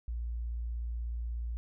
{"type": "tone", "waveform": "sine", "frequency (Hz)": 58.27, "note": "A#1", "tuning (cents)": 0, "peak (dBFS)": -33, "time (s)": [0.08, 1.57], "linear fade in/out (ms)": 0, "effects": []}